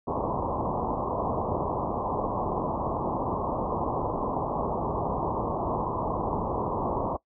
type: low-pass noise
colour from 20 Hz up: white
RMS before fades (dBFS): -29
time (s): 0.07-7.17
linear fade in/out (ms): 10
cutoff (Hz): 1100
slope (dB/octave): 96
effects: noise-tail reverb RT60 0.1 s tail -20 dB re dry